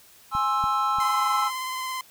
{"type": "chord", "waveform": "triangle", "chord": "Ab augmented", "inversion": "none", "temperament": "equal with one note detuned", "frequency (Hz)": [830.6, 1057.4, 1318.5], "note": ["Ab5", "C6", "E6"], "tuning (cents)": [0, 18, 0], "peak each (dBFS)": [-26, -25, -22], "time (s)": [0.31, 1.51], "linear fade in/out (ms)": 50}
{"type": "clicks", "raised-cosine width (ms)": 5, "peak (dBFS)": [-24, -24, -29], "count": 3, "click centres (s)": [0.351, 0.64, 0.986]}
{"type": "tone with vibrato", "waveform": "sawtooth", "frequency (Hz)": 1033, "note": "C6", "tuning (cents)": -22, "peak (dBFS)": -25, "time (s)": [1, 2.01], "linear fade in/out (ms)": 2, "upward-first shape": "square", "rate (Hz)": 18, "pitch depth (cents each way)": 15}
{"effects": ["white hiss -53 dBFS RMS until 2.1 s"]}